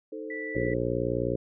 sine chord, A diminished, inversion second, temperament equal, 311.1 / 440 / 523.3 Hz, Eb4 / A4 / C5, 0 / 0 / 0 cents, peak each -39 / -37 / -42 dBFS, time 0.12-0.76 s, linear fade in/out 5 ms
sine tone, 1970 Hz, B6, 5 cents flat, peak -35 dBFS, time 0.3-0.74 s, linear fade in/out 5 ms
harmonic tone, 59.8 Hz, A#1, 45 cents sharp, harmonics 1 / 2 / 3 / 4 / 5 / 6 / 7 / 8 / 9, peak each -38 / -33 / -37 / -38 / -34 / -34 / -32 / -36 / -32 dBFS, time 0.55-1.36 s, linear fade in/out 5 ms
effects none

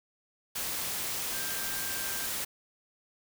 sine tone in noise, 1581 Hz, G6, 14 cents sharp, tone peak -42 dBFS, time 1.33-2.27 s, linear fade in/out 10 ms, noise white, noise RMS -34 dBFS, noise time 0.55-2.45 s, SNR -11 dB, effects none

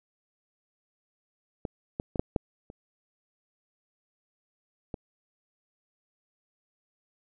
clicks, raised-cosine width 2 ms, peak -18 / -17 / -20 / -10 / -11 / -30 / -21 dBFS, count 7, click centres 1.652 / 1.999 / 2.158 / 2.195 / 2.362 / 2.701 / 4.942 s, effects none

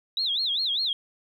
triangle tone with vibrato, 3729 Hz, A#7, in tune, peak -20 dBFS, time 0.17-0.93 s, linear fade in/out 2 ms, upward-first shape sine, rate 5 Hz, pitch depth 250 cents each way, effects tanh soft clip ceiling -22 dBFS

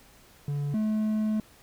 triangle tone pair in turn, 143.8 / 215.5 Hz, D3 / A3, -36 / -36 cents, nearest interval perfect fifth, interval 700 cents, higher second, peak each -25 / -22 dBFS, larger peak second, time 0.48-0.74 / 0.74-1.4 s, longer second, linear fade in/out 2 ms, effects pink hiss -56 dBFS RMS until 1.62 s

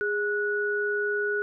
sine tone pair together, 412 / 1468.2 Hz, G#4 / F#6, -14 / -14 cents, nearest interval octave + minor seventh, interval 2200 cents, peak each -27 dBFS, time 0.01-1.42 s, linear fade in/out 0 ms, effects none

